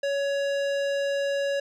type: tone with hard clipping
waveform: sine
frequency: 560 Hz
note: C#5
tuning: 18 cents sharp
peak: -26 dBFS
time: 0.03-1.6 s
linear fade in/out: 5 ms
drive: 16 dB
effects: resampled to 32000 Hz